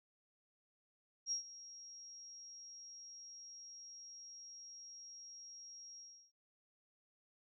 sine tone with ADSR envelope, 5610 Hz, F8, 7 cents sharp, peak -34 dBFS, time 1.26-6.32 s, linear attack 56 ms, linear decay 110 ms, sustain -17 dB, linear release 330 ms, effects none

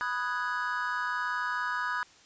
triangle chord, G# minor seventh, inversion first, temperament equal, 987.8 / 1244.5 / 1480 / 1661.2 Hz, B5 / D#6 / F#6 / G#6, 0 / 0 / 0 / 0 cents, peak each -33 dBFS, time 0.01-2.03 s, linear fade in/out 0 ms, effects white hiss -57 dBFS RMS until 2.25 s + resampled to 16000 Hz

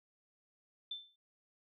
sine tone with exponential decay, 3542 Hz, A7, 11 cents sharp, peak -36 dBFS, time 0.91-1.16 s, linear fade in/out 5 ms, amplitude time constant 53 ms, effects none

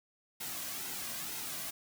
white noise with flanger, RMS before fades -40 dBFS, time 0.4-1.71 s, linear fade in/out 10 ms, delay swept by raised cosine 1.7 to 2.3 ms, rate 2.1 Hz, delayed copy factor -0.55, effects none

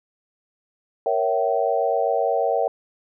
sine chord, A# diminished seventh, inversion none, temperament equal with one note detuned, 466.2 / 554.4 / 659.3 / 766.1 Hz, A#4 / C#5 / E5 / G5, 0 / 0 / 0 / -40 cents, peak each -24 dBFS, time 1.06-2.68 s, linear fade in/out 2 ms, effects none

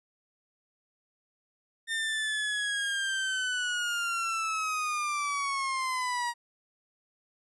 30% pulse linear sweep, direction down, 1818 to 946 Hz, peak -26 dBFS, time 1.87-6.34 s, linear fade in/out 50 ms, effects resampled to 24000 Hz

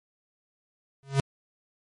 square tone with exponential growth, 137.3 Hz, C#3, 16 cents flat, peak -18 dBFS, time 1.03-1.2 s, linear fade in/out 0 ms, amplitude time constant 35 ms, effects MP3 48 kbps

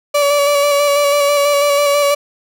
35% pulse tone with vibrato, 574 Hz, D5, 40 cents flat, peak -9 dBFS, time 0.14-2.15 s, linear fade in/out 10 ms, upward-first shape square, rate 6.1 Hz, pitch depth 21 cents each way, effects none

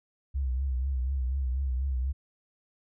sine tone with vibrato, 65.41 Hz, C2, in tune, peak -26 dBFS, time 0.34-2.13 s, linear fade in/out 20 ms, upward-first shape triangle, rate 4.1 Hz, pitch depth 110 cents each way, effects none

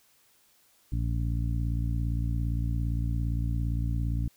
harmonic tone, 57.5 Hz, A#1, 23 cents flat, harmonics 1 / 2 / 3 / 4 / 5, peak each -28 / -30 / -38 / -42 / -41 dBFS, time 0.92-4.28 s, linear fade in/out 5 ms, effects white hiss -64 dBFS RMS until 4.36 s

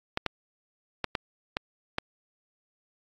clicks, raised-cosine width 0.3 ms, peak -11 dBFS, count 6, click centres 0.174 / 0.263 / 1.043 / 1.152 / 1.569 / 1.984 s, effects AAC 48 kbps

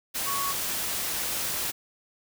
sine tone in noise, 1115 Hz, C#6, 10 cents sharp, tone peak -29 dBFS, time 0.26-0.53 s, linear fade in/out 20 ms, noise white, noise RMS -30 dBFS, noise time 0.14-1.72 s, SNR -2 dB, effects none

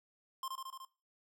square tone with echo, 1056 Hz, C6, 16 cents sharp, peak -38 dBFS, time 0.43-0.48 s, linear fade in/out 2 ms, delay 74 ms, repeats 5, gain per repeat -2 dB, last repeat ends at 0.85 s, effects noise-tail reverb RT60 0.3 s tail -19 dB re dry

